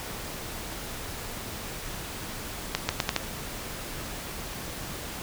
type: accelerating click train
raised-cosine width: 0.2 ms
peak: -6 dBFS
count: 5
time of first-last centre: 2.75-3.163 s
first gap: 140 ms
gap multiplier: 0.8
effects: pink hiss -37 dBFS RMS until 5.22 s